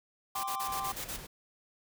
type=chord; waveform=triangle; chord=G suspended fourth; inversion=none; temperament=just; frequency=784 / 1045.3 / 1176 Hz; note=G5 / C6 / D6; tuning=0 / -2 / +2 cents; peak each=-36 dBFS; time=0.35-0.92 s; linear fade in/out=5 ms
type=noise bursts; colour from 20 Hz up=white; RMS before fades=-39 dBFS; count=7; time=0.35-1.169 s; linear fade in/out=10 ms; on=87 ms; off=35 ms
type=noise; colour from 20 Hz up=pink; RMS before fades=-46 dBFS; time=0.67-1.27 s; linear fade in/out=10 ms
effects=none